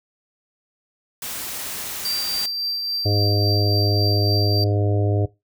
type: noise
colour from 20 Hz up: white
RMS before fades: -30 dBFS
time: 1.22-2.46 s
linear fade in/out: 2 ms
type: tone with tremolo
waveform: triangle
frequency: 4699 Hz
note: D8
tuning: in tune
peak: -20 dBFS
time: 2.05-4.64 s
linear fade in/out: 2 ms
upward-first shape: triangle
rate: 3.6 Hz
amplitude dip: 35%
type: harmonic tone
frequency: 102.4 Hz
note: G#2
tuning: 24 cents flat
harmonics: 1 / 3 / 4 / 5 / 6 / 7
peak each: -18 / -28 / -28 / -33 / -30 / -35 dBFS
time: 3.05-5.26 s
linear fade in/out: 10 ms
effects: noise-tail reverb RT60 0.2 s tail -18 dB re dry